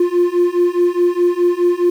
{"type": "beating tone pair", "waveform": "triangle", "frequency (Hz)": [349.2, 354], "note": ["F4", "F4"], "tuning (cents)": [0, 23], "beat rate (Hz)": 4.8, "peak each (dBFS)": [-13, -12], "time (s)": [0, 1.9], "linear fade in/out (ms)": 5, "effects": ["tanh soft clip ceiling -4 dBFS", "7-bit"]}